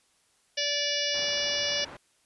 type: harmonic tone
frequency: 580 Hz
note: D5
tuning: 22 cents flat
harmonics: 1 / 3 / 4 / 5 / 6 / 7 / 8 / 9 / 10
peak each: -34 / -36 / -37 / -32 / -35 / -39 / -36 / -33 / -37 dBFS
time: 0.57-1.85 s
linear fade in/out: 10 ms
type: low-pass noise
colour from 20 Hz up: white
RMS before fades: -45 dBFS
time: 1.14-1.97 s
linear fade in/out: 5 ms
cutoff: 1400 Hz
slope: 12 dB/octave
effects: white hiss -67 dBFS RMS until 2.25 s + resampled to 24000 Hz